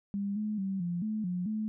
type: tone with pitch steps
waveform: sine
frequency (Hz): 200.3 / 212.6 / 193.1 / 174 / 215.7 / 179.1 / 215.9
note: G3 / G#3 / G3 / F3 / A3 / F3 / A3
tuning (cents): +38 / +41 / -26 / -6 / -34 / +44 / -33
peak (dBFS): -30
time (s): 0.14-1.68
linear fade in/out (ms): 0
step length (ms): 220
effects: none